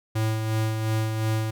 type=tone with tremolo; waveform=square; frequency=110 Hz; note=A2; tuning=in tune; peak=-22 dBFS; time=0.15-1.51 s; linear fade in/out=10 ms; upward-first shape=sine; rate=2.8 Hz; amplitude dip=40%; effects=none